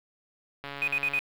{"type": "click train", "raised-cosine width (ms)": 0.3, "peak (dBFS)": -21, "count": 78, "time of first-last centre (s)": [0.64, 1.186], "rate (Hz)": 141}
{"type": "tone bursts", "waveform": "sine", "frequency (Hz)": 2489, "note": "D#7", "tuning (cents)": 0, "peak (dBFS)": -23, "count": 4, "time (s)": [0.82, 1.191], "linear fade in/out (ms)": 0, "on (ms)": 56, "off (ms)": 49}
{"effects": ["low-pass 4000 Hz 12 dB/octave", "8-bit"]}